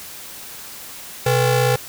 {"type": "ring-modulated tone", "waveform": "30% pulse", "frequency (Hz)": 311.1, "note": "D#4", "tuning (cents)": 0, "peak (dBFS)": -9, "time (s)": [1.26, 1.76], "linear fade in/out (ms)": 5, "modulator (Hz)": 184, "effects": ["white hiss -36 dBFS RMS until 1.88 s"]}